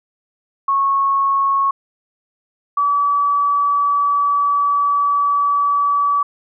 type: tone pair in turn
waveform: sine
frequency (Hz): 1100 / 1146.5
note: C#6 / D6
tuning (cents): -14 / -42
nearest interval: minor second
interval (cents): 72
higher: second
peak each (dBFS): -13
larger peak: neither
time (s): 0.68-1.71 / 2.77-6.23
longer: second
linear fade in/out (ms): 5
effects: none